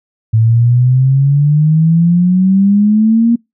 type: exponential sweep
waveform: sine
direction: up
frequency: 110 to 236.8 Hz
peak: -6 dBFS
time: 0.33-3.36 s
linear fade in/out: 10 ms
effects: noise-tail reverb RT60 0.2 s tail -26 dB re dry